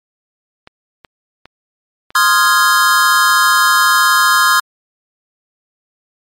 clicks, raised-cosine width 0.3 ms, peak -20 dBFS, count 6, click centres 0.674 / 1.048 / 1.456 / 2.105 / 2.456 / 3.573 s
square chord, F minor seventh, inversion second, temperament equal, 1046.5 / 1244.5 / 1396.9 / 1661.2 Hz, C6 / Eb6 / F6 / Ab6, 0 / 0 / 0 / 0 cents, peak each -15 dBFS, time 2.15-4.6 s, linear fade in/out 5 ms
effects MP3 64 kbps

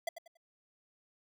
square tone with echo, 671 Hz, E5, 31 cents sharp, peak -32 dBFS, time 0.07-0.09 s, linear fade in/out 5 ms, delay 94 ms, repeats 3, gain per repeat -11 dB, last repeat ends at 0.372 s, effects none

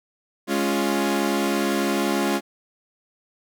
sawtooth chord, Db major, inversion second, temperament equal, 207.7 / 277.2 / 349.2 Hz, Ab3 / Db4 / F4, 0 / 0 / 0 cents, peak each -21 dBFS, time 0.47-2.41 s, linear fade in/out 50 ms, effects none

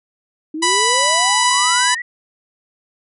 sine exponential sweep, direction up, 301.9 to 1985 Hz, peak -22 dBFS, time 0.54-2.02 s, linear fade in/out 5 ms
harmonic tone, 987.8 Hz, B5, in tune, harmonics 1 / 2 / 3 / 4 / 5 / 6 / 7 / 8 / 9 / 10, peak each -17 / -20 / -22 / -23 / -24 / -25 / -25 / -26 / -27 / -27 dBFS, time 0.62-1.95 s, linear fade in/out 10 ms
effects none

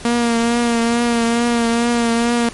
sawtooth tone with vibrato, 234.8 Hz, A#3, 13 cents sharp, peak -10 dBFS, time 0.05-2.49 s, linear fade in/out 2 ms, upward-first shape triangle, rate 2.3 Hz, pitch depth 33 cents each way, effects pink hiss -35 dBFS RMS until 2.53 s + MP3 48 kbps

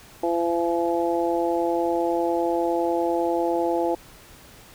harmonic tone, 170 Hz, F3, 46 cents flat, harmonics 2 / 3 / 4 / 5, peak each -24 / -26 / -27 / -28 dBFS, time 0.23-3.95 s, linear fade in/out 5 ms, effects pink hiss -48 dBFS RMS until 4.74 s

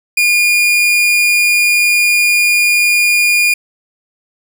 40% pulse tone, 2427 Hz, D#7, 44 cents flat, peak -8 dBFS, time 0.17-3.54 s, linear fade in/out 5 ms, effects none

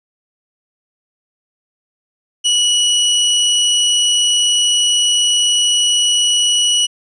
sawtooth tone, 2933 Hz, F#7, 16 cents flat, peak -8 dBFS, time 2.44-6.87 s, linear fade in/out 20 ms, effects resampled to 22050 Hz

